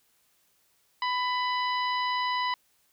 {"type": "harmonic tone", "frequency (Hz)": 996, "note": "B5", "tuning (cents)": 14, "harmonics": [1, 2, 3, 4, 5], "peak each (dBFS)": [-27, -33, -37, -39, -41], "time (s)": [1.02, 2.54], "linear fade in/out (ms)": 2, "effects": ["white hiss -68 dBFS RMS until 2.92 s"]}